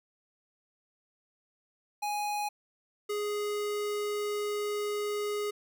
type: tone pair in turn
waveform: square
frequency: 830.6 / 415.3 Hz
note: G#5 / G#4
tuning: 0 / 0 cents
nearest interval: octave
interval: 1200 cents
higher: first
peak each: -31 / -31 dBFS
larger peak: neither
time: 2.02-2.49 / 3.09-5.51 s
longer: second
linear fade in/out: 10 ms
effects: none